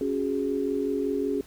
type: chord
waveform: sine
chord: C# suspended fourth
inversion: none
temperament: equal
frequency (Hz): 277.2 / 370 / 415.3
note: C#4 / F#4 / G#4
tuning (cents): 0 / 0 / 0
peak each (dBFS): -28 / -31 / -28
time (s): 0.01-1.41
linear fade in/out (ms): 2
effects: added 60 Hz sine -53 dBFS peak until 1.46 s + pink hiss -53 dBFS RMS until 1.46 s